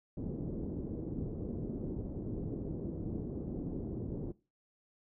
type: low-pass noise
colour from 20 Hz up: white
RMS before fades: -39 dBFS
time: 0.17-4.32 s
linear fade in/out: 5 ms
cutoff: 360 Hz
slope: 24 dB/octave
effects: noise-tail reverb RT60 0.3 s tail -20 dB re dry